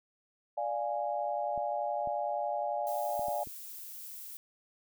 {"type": "chord", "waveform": "sine", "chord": "D diminished", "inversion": "none", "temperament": "equal", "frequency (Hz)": [587.3, 698.5, 830.6], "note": ["D5", "F5", "Ab5"], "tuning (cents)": [0, 0, 0], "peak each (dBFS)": -35, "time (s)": [0.57, 3.44], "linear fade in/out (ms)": 10}
{"type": "clicks", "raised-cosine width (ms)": 3, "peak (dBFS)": -35, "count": 5, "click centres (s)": [1.577, 2.074, 3.194, 3.284, 3.472]}
{"type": "noise", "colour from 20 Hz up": "violet", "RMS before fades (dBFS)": -45, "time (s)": [2.87, 4.37], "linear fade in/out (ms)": 0}
{"effects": []}